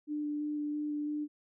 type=tone with vibrato; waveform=sine; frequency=297.1 Hz; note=D4; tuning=20 cents sharp; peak=-32 dBFS; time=0.07-1.28 s; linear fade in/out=50 ms; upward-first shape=square; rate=3 Hz; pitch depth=8 cents each way; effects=none